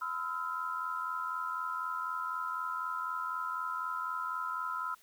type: tone cluster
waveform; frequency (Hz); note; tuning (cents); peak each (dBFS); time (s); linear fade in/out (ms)
sine; 1014 / 1296 / 1380; B5 / E6 / F6; +45 / -30 / -21; -39 / -37 / -38; 0.01-4.95; 10
effects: white hiss -63 dBFS RMS until 5.02 s